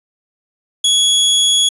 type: tone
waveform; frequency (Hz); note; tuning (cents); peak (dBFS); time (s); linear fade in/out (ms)
sawtooth; 3355; G#7; +17; -7; 0.84-1.69; 5
effects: resampled to 24000 Hz